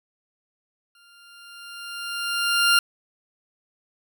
20% pulse tone with exponential growth, 1396.9 Hz, F6, in tune, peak -9 dBFS, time 0.95-2.79 s, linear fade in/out 2 ms, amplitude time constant 400 ms, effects none

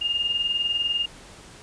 sine tone pair together, 2810 / 2830 Hz, F7 / F7, +10 / +22 cents, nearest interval unison, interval 12 cents, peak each -29 / -23 dBFS, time 0.01-1.06 s, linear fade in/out 10 ms, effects pink hiss -46 dBFS RMS until 1.62 s + resampled to 22050 Hz

